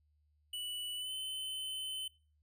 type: tone with pitch glide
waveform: square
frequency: 2960 to 3048 Hz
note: F#7 to G7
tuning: 0 to -49 cents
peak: -39 dBFS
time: 0.53-2.08 s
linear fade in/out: 5 ms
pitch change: +51 cents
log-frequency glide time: 0.96-1.12 s
effects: noise-tail reverb RT60 0.4 s tail -23 dB re dry + added 75 Hz sine -70 dBFS peak until 2.42 s